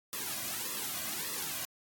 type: noise with flanger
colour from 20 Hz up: white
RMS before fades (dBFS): -37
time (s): 0.13-1.65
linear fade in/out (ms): 0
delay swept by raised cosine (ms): 1.3 to 2.3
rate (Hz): 1.7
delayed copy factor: -0.85
effects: AAC 64 kbps